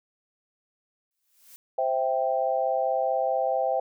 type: noise with exponential growth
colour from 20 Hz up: blue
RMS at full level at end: -46 dBFS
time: 1.11-1.56 s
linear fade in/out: 0 ms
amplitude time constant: 97 ms
type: chord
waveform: sine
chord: C major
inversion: none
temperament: equal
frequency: 523.3 / 659.3 / 784 Hz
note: C5 / E5 / G5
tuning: 0 / 0 / 0 cents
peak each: -27 dBFS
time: 1.78-3.8 s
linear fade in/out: 5 ms
effects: none